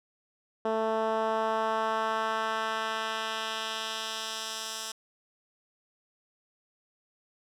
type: tone with band-pass filter sweep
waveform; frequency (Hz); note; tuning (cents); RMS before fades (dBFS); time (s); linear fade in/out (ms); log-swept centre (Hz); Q
10% pulse; 221.2; A3; +9; -31; 0.65-4.92; 5; 510 to 6500; 1
effects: none